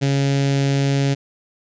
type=tone with notch filter; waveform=sawtooth; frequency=138.59 Hz; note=C#3; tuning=in tune; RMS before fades=-18 dBFS; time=0.01-1.15 s; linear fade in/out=20 ms; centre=1100 Hz; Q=0.91; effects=resampled to 16000 Hz